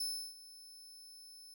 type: tone with ADSR envelope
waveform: sawtooth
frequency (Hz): 5260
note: E8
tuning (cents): -5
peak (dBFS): -32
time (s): 0-1.54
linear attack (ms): 6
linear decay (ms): 330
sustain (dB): -18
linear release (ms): 4
effects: none